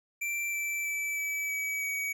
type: tone with pitch steps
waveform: square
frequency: 2349 / 2331 / 2314 / 2297 / 2279 / 2262 Hz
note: D7 / D7 / D7 / D7 / C#7 / C#7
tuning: 0 / -14 / -26 / -39 / +47 / +34 cents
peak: -31 dBFS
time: 0.21-2.13 s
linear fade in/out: 10 ms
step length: 320 ms
effects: none